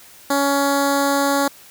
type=tone with notch filter; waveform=10% pulse; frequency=280 Hz; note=C#4; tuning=18 cents sharp; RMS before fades=-18 dBFS; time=0.3-1.48 s; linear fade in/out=5 ms; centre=2500 Hz; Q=0.93; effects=white hiss -45 dBFS RMS until 1.7 s